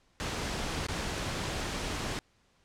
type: noise with dropouts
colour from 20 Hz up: pink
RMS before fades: -34 dBFS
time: 0.2-2.19 s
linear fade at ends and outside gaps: 0 ms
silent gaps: 0.867-0.885 s
effects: pink hiss -68 dBFS RMS until 2.64 s + low-pass 7000 Hz 12 dB/octave